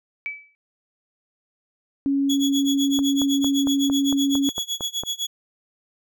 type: tone with exponential decay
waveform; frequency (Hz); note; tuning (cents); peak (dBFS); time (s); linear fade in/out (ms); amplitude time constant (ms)
sine; 2300; D7; -37; -23; 0.26-0.55; 0; 61
type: tone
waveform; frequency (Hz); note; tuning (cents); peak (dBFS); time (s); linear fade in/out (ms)
sine; 277.1; C#4; -1; -18; 2.06-4.49; 0
type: tone with tremolo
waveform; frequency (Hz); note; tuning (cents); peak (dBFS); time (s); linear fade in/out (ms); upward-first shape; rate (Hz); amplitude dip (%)
30% pulse; 3367; G#7; +23; -20; 2.29-5.27; 10; sine; 7.9; 95
type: click train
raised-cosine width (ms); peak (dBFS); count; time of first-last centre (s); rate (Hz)
1; -17; 10; 2.99-5.035; 4.4
effects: none